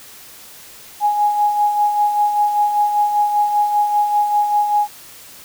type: tone with tremolo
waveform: sine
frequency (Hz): 830.6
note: G#5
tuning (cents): 0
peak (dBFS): -11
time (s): 1-4.88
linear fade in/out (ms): 50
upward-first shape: sine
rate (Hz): 5.1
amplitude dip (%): 50
effects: white hiss -40 dBFS RMS until 5.44 s

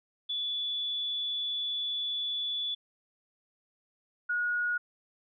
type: tone pair in turn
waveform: sine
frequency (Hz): 3445 / 1448.4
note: A7 / F#6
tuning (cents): -37 / -37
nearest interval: octave + minor third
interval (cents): 1500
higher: first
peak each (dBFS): -30 / -27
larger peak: second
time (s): 0.29-2.75 / 4.29-4.78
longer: first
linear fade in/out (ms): 10
effects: none

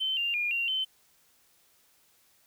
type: tone with pitch steps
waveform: triangle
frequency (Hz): 3078 / 2790 / 2423 / 2762 / 3070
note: G7 / F7 / D#7 / F7 / G7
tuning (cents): -32 / -2 / -47 / -20 / -37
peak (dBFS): -23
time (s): 0-0.85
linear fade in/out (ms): 20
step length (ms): 170
effects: tanh soft clip ceiling -25 dBFS + white hiss -65 dBFS RMS until 2.46 s

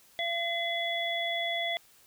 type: harmonic tone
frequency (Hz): 680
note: F5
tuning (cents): -46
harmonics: 1 / 3 / 5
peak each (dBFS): -33 / -33 / -33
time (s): 0.19-1.77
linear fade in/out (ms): 0
effects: white hiss -60 dBFS RMS until 2.06 s

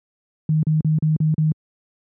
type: tone bursts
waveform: sine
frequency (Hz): 155.56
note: D#3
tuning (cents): 0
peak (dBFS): -14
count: 6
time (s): 0.49-1.52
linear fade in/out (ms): 2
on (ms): 140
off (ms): 38
effects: high-pass 100 Hz 12 dB/octave

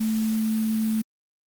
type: tone in noise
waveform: sine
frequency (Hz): 220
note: A3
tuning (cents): 0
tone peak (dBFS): -21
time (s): 0-1.02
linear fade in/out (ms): 10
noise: white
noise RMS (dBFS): -39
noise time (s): 0-1.02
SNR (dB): +15
effects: Opus 48 kbps

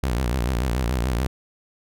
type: tone with vibrato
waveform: sawtooth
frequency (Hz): 61.74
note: B1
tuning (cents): 0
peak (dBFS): -17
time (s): 0.03-1.27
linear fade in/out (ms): 5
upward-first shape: sine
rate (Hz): 6.9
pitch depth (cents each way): 160
effects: none

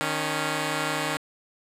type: tone pair together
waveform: 5% pulse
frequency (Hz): 154.28 / 277.2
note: D#3 / C#4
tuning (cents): -14 / 0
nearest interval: minor seventh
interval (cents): 1014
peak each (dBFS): -17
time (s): 0.01-1.17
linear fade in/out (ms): 0
effects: low-pass 12000 Hz 12 dB/octave

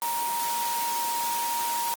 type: tone in noise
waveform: sine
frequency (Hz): 940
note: A#5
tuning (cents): +14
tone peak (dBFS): -27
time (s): 0.02-1.94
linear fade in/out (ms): 0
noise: white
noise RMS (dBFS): -32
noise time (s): 0.02-1.94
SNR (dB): +2
effects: high-pass 200 Hz 12 dB/octave + Opus 24 kbps

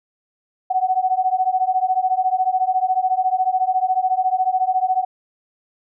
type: beating tone pair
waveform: sine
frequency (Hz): 740 / 754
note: F#5 / F#5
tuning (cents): 0 / +32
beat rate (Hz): 14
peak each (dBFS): -19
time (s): 0.7-5.05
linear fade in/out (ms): 10
effects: none

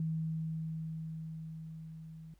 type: tone with level ramp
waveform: sine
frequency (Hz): 160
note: D#3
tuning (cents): +49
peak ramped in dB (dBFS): -31 to -47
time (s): 0-2.34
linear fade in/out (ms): 2
effects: added 50 Hz sine -62 dBFS peak until 2.39 s + pink hiss -74 dBFS RMS until 2.39 s

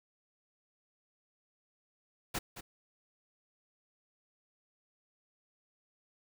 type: noise with echo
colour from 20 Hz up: pink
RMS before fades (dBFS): -35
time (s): 2.34-2.39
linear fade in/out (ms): 10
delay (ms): 220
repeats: 1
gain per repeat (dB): -11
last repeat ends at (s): 2.61
effects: none

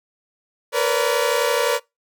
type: tone cluster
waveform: sawtooth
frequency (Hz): 464.9 / 496.5 / 572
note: A#4 / B4 / D5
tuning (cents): -5 / +9 / -46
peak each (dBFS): -18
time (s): 0.72-1.8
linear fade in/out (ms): 50
effects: noise-tail reverb RT60 0.2 s tail -23 dB re dry

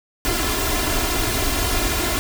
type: noise with comb filter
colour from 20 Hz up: pink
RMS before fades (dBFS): -21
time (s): 0.25-2.19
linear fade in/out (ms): 0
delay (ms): 2.9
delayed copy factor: +0.75
effects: none

